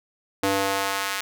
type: tone with high-pass filter sweep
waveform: square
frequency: 98 Hz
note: G2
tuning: in tune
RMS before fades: -25 dBFS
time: 0.43-1.21 s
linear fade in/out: 5 ms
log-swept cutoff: 340 to 1600 Hz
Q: 0.94
effects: none